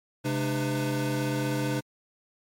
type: tone cluster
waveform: square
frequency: 132.9 / 209.6 / 300.5 / 506 Hz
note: C3 / G#3 / D4 / B4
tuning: +27 / +16 / +40 / +42 cents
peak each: -30 / -38 / -31 / -35 dBFS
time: 0.24-1.81 s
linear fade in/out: 20 ms
effects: MP3 64 kbps